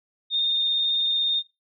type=tone with vibrato; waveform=sine; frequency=3657 Hz; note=A#7; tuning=34 cents flat; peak=-20 dBFS; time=0.3-1.43 s; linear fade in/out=50 ms; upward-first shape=sine; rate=18 Hz; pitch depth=14 cents each way; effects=noise-tail reverb RT60 0.2 s tail -17 dB re dry